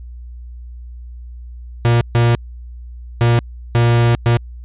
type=tone bursts at uneven times; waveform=45% pulse; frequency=118.1 Hz; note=A#2; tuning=23 cents sharp; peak=-10 dBFS; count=5; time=1.85-2.01 / 2.15-2.35 / 3.21-3.39 / 3.75-4.15 / 4.26-4.37 s; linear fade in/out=0 ms; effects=added 60 Hz sine -30 dBFS peak until 4.64 s + resampled to 8000 Hz